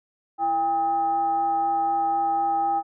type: tone with frequency modulation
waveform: sine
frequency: 802 Hz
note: G5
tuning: 39 cents sharp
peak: -20 dBFS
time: 0.38-2.83 s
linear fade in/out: 50 ms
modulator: 468 Hz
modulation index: 0.38
effects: none